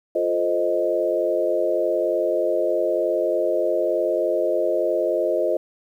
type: chord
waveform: sine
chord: F dominant seventh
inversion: none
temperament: equal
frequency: 349.2 / 440 / 523.3 / 622.3 Hz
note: F4 / A4 / C5 / Eb5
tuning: 0 / 0 / 0 / 0 cents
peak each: -25 / -27 / -24 / -22 dBFS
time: 0.15-5.57 s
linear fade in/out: 5 ms
effects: 9-bit